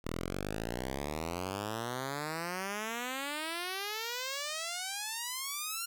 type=exponential sweep; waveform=5% pulse; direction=up; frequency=38.89 to 1405 Hz; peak=-24 dBFS; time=0.04-5.86 s; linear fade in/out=10 ms; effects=none